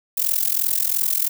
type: noise with amplitude modulation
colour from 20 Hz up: violet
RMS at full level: -17 dBFS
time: 0.17-1.29 s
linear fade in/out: 10 ms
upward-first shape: sine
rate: 42.9 Hz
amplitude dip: 90%
effects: none